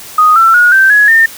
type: tone with pitch steps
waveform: sine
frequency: 1244.5 / 1341.5 / 1446.2 / 1558.9 / 1680.5 / 1811.6 Hz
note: D#6 / E6 / F#6 / G6 / G#6 / A#6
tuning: 0 / +30 / -40 / -10 / +20 / -50 cents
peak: -3 dBFS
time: 0.18-1.26 s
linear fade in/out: 5 ms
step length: 180 ms
effects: white hiss -30 dBFS RMS until 1.37 s